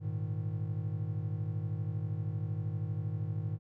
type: chord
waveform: triangle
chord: Ab suspended second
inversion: none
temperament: equal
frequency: 103.83 / 116.54 / 155.56 Hz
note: Ab2 / Bb2 / Eb3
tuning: 0 / 0 / 0 cents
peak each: -33 / -37 / -36 dBFS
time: 0-3.59 s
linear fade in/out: 50 ms
effects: none